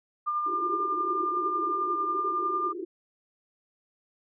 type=tone with tremolo; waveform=sine; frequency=1200 Hz; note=D6; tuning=37 cents sharp; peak=-24 dBFS; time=0.26-2.73 s; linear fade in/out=20 ms; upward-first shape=triangle; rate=11 Hz; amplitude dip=40%
type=band-pass noise; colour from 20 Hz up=pink; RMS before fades=-36 dBFS; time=0.46-2.85 s; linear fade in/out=10 ms; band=330 to 400 Hz; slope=96 dB/octave
effects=none